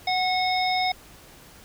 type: harmonic tone with a mistuned harmonic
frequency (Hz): 740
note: F#5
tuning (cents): 0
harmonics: 1 / 3 / 5 / 7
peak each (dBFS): -23 / -28 / -30 / -31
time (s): 0.07-0.92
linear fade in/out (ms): 5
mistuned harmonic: 3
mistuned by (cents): -31
effects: pink hiss -49 dBFS RMS until 1.64 s